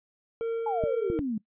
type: tone with tremolo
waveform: triangle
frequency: 457.9 Hz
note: A#4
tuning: 31 cents flat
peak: -24 dBFS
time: 0.41-1.19 s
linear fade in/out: 0 ms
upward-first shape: sine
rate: 2.5 Hz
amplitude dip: 30%
type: exponential sweep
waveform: sine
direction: down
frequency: 881 to 206.8 Hz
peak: -27 dBFS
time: 0.66-1.38 s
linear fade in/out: 5 ms
type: clicks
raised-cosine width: 3 ms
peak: -19 dBFS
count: 3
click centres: 0.838 / 1.101 / 1.192 s
effects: noise-tail reverb RT60 0.1 s tail -20 dB re dry + resampled to 8000 Hz